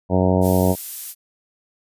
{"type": "harmonic tone", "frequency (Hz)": 92.5, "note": "F#2", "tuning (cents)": 0, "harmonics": [1, 2, 3, 4, 5, 6, 7, 8, 9, 10], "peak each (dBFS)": [-20, -19, -23, -25, -24, -24, -24, -30, -32, -30], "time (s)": [0.09, 0.76], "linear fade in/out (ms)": 50}
{"type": "noise", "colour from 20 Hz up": "violet", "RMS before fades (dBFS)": -28, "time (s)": [0.41, 1.15], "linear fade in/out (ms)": 50}
{"effects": ["resampled to 32000 Hz"]}